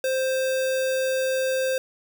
sine tone with sample-and-hold, 523.3 Hz, C5, in tune, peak -21 dBFS, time 0.04-1.78 s, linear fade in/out 2 ms, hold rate 2100 Hz, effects none

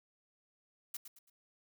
blue noise with echo, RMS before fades -41 dBFS, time 0.94-0.97 s, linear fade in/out 5 ms, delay 110 ms, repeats 3, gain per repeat -9 dB, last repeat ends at 1.3 s, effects none

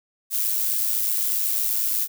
violet noise with amplitude modulation, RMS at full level -21 dBFS, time 0.3-2.08 s, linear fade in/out 50 ms, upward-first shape sine, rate 108 Hz, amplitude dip 50%, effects none

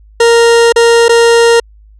40% pulse tone with dropouts, 465.9 Hz, A#4, 1 cent flat, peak -3 dBFS, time 0.2-1.6 s, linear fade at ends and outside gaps 5 ms, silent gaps 0.724-0.76 / 1.083-1.092 s, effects added 52 Hz sine -37 dBFS peak until 1.99 s + resampled to 22050 Hz

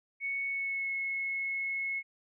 sine tone with pitch glide, 2217 to 2183 Hz, C#7 to C#7, 0 to -27 cents, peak -31 dBFS, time 0.2-2.03 s, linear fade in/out 50 ms, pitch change -27 cents, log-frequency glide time 0.47-0.92 s, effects none

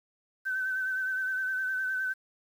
sine tone with vibrato, 1530 Hz, G6, 42 cents flat, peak -28 dBFS, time 0.45-2.14 s, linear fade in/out 20 ms, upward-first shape sine, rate 9.7 Hz, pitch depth 30 cents each way, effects 9-bit

